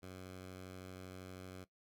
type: tone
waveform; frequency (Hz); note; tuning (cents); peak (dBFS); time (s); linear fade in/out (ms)
10% pulse; 92.7; F#2; +4; -40; 0.02-1.65; 20
effects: noise-tail reverb RT60 0.1 s tail -17 dB re dry